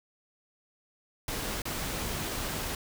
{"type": "noise with dropouts", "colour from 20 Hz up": "pink", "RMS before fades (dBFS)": -34, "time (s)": [1.28, 2.75], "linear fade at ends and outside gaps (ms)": 2, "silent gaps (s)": [1.619, 1.654], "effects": []}